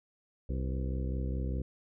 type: harmonic tone with a mistuned harmonic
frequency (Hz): 64.9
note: C2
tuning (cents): -13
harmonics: 1 / 2 / 3 / 4 / 5 / 6 / 7 / 8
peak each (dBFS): -32 / -38 / -42 / -44 / -46 / -48 / -49 / -50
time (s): 0.49-1.62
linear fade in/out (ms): 5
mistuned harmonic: 7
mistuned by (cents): +82
effects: none